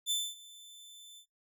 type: tone with ADSR envelope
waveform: sawtooth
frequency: 3531 Hz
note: A7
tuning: 5 cents sharp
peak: -25 dBFS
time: 0.06-1.26 s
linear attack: 47 ms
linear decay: 240 ms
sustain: -22 dB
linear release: 81 ms
effects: noise-tail reverb RT60 0.2 s tail -24 dB re dry